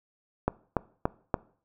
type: click train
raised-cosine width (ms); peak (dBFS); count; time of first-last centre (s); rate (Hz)
1; -10; 4; 0.48-1.342; 3.48
effects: noise-tail reverb RT60 0.5 s tail -21 dB re dry